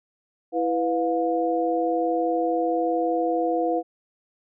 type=tone cluster; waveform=sine; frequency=330 / 497.1 / 709 Hz; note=E4 / B4 / F5; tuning=+2 / +11 / +26 cents; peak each=-25 dBFS; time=0.52-3.83 s; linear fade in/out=50 ms; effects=none

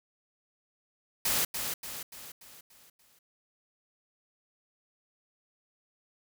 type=noise with echo; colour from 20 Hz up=white; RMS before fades=-28 dBFS; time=1.25-1.45 s; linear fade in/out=5 ms; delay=290 ms; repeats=6; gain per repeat=-6 dB; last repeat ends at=3.19 s; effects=none

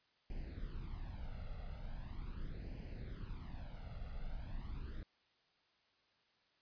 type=noise with flanger; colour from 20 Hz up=brown; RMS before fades=-45 dBFS; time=0.3-5.03 s; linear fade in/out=2 ms; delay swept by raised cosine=0.4 to 1.5 ms; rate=0.4 Hz; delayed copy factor=+0.8; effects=white hiss -75 dBFS RMS until 6.61 s + resampled to 11025 Hz

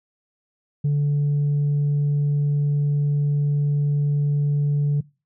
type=tone; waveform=sine; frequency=145.1 Hz; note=D3; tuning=21 cents flat; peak=-15 dBFS; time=0.84-5.01 s; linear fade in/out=10 ms; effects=noise-tail reverb RT60 0.3 s tail -23 dB re dry + tanh soft clip ceiling -16 dBFS

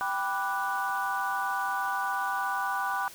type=chord; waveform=sine; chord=G major seventh; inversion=none; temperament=equal; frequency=784 / 987.8 / 1174.7 / 1480 Hz; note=G5 / B5 / D6 / F#6; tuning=0 / 0 / 0 / 0 cents; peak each=-32 / -32 / -33 / -32 dBFS; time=0.01-3.08 s; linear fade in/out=0 ms; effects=tanh soft clip ceiling -19 dBFS + white hiss -48 dBFS RMS until 3.14 s

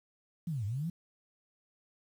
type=linear two-way sweep; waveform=sine; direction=down then up; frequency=177.7 to 95.4 to 177.7 Hz; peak=-32 dBFS; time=0.47-0.9 s; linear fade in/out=5 ms; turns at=0.65 s; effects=10-bit

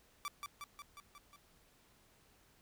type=tone with echo; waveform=sawtooth; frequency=1162 Hz; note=D6; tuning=19 cents flat; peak=-35 dBFS; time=0.25-0.28 s; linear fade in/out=0 ms; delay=180 ms; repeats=6; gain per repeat=-3 dB; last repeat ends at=1.36 s; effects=pink hiss -68 dBFS RMS until 2.61 s

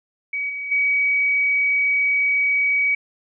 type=tone with level steps; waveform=sine; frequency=2267 Hz; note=C#7; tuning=38 cents sharp; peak=-22 / -26 / -16 dBFS; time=0.33-2.95 s; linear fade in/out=5 ms; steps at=0.49 / 0.71 s; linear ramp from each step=10 ms; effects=none

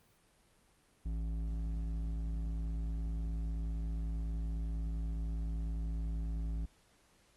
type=tone with hard clipping; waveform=triangle; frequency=55 Hz; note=A1; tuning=in tune; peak=-36 dBFS; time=1.05-6.66 s; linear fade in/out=10 ms; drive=13 dB; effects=pink hiss -68 dBFS RMS until 7.36 s + Opus 32 kbps

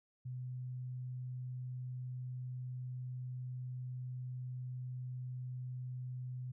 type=tone; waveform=sine; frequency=126.3 Hz; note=B2; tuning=39 cents sharp; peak=-40 dBFS; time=0.25-6.52 s; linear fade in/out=10 ms; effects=none

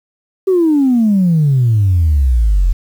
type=exponential sweep; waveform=sine; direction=down; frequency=390 to 41.2 Hz; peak=-7 dBFS; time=0.47-2.73 s; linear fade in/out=10 ms; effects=tanh soft clip ceiling -5 dBFS + 7-bit

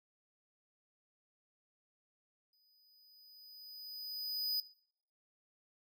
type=tone with exponential growth; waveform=square; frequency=4978 Hz; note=D#8; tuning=in tune; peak=-32 dBFS; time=2.53-4.6 s; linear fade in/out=2 ms; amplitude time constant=450 ms; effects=noise-tail reverb RT60 0.6 s tail -19 dB re dry

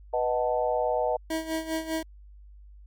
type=chord; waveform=sine; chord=B dominant seventh; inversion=none; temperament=equal; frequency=493.9 / 622.3 / 740 / 880 Hz; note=B4 / D#5 / F#5 / A5; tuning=0 / 0 / 0 / 0 cents; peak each=-28 / -27 / -30 / -31 dBFS; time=0.13-1.17 s; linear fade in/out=10 ms
type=tone with tremolo; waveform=25% pulse; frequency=320.8 Hz; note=E4; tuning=47 cents flat; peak=-22 dBFS; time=1.3-2.03 s; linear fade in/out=5 ms; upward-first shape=sine; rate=5 Hz; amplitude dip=75%
effects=added 50 Hz sine -46 dBFS peak until 2.86 s + MP3 96 kbps

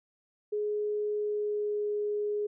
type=tone with pitch glide; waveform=sine; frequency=419 to 416.3 Hz; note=G#4 to G#4; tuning=+15 to +4 cents; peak=-28 dBFS; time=0.52-2.47 s; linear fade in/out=10 ms; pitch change=-11 cents; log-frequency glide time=1.14-1.91 s; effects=none

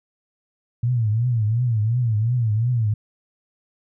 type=tone with vibrato; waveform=sine; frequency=114.9 Hz; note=A#2; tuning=25 cents flat; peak=-17 dBFS; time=0.83-2.94 s; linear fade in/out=5 ms; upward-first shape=triangle; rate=2.8 Hz; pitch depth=180 cents each way; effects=none

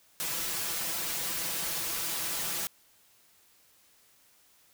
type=noise with comb filter; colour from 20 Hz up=white; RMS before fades=-33 dBFS; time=0.2-2.67 s; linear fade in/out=0 ms; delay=6 ms; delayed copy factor=+0.75; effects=white hiss -63 dBFS RMS until 4.73 s

